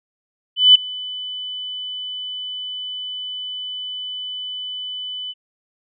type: tone with ADSR envelope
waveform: sine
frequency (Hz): 3000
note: F#7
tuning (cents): +23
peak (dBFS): -4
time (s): 0.56-5.34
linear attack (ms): 190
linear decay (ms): 9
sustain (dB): -22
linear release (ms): 37
effects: none